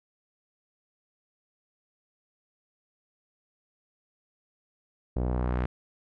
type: tone with low-pass filter sweep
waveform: sawtooth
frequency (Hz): 61.74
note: B1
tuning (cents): 0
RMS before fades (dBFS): -28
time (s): 5.16-5.66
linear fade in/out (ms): 5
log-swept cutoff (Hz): 550 to 2000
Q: 1.1
effects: none